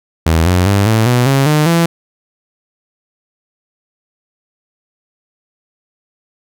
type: tone with pitch steps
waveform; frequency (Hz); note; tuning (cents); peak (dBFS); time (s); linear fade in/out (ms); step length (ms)
sawtooth; 81.2 / 90.1 / 99.97 / 110.92 / 123.08 / 136.56 / 151.52 / 168.13; E2 / F#2 / G2 / A2 / B2 / C#3 / D#3 / E3; -26 / -45 / +34 / +14 / -5 / -26 / -46 / +34; -5; 0.26-1.86; 5; 200
effects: none